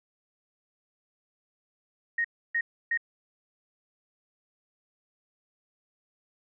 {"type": "tone bursts", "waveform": "sine", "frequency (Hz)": 1865, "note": "A#6", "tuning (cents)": 0, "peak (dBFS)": -24, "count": 3, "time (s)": [2.18, 2.975], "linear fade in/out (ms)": 5, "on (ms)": 65, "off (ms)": 300, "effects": []}